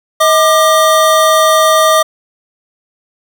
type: tone pair together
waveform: square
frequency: 634 / 1196.8 Hz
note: D#5 / D6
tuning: +32 / +32 cents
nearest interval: major seventh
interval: 1100 cents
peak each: -10 dBFS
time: 0.2-2.03 s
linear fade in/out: 10 ms
effects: none